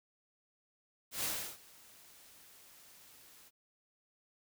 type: noise with ADSR envelope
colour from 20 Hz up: white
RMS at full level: -35 dBFS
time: 1.11-3.51 s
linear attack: 120 ms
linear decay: 340 ms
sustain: -24 dB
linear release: 40 ms
effects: none